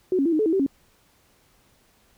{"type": "tone with pitch steps", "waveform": "sine", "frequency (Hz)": [369.5, 275.4, 336.3, 309.9, 432.3, 324, 385.8, 274.7], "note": ["F#4", "C#4", "E4", "D#4", "A4", "E4", "G4", "C#4"], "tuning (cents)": [-2, -11, 35, -7, -31, -30, -28, -16], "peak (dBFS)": -18, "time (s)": [0.12, 0.664], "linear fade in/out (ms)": 2, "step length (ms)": 68, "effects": ["pink hiss -61 dBFS RMS until 2.17 s"]}